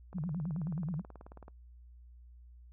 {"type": "click train", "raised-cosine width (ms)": 1, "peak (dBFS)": -36, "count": 26, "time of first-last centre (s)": [0.13, 1.481], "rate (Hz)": 18.5}
{"type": "tone with vibrato", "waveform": "sine", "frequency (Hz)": 163.9, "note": "E3", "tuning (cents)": -10, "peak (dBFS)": -33, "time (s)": [0.14, 1.02], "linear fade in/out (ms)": 20, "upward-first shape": "triangle", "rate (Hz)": 9.5, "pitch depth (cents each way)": 280}
{"effects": ["noise-tail reverb RT60 0.1 s tail -24 dB re dry", "added 60 Hz sine -52 dBFS peak until 2.72 s"]}